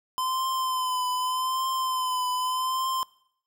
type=tone with vibrato; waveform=square; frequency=1025 Hz; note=C6; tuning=36 cents flat; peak=-26 dBFS; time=0.18-3.03 s; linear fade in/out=0 ms; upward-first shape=triangle; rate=0.83 Hz; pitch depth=42 cents each way; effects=noise-tail reverb RT60 0.7 s tail -23 dB re dry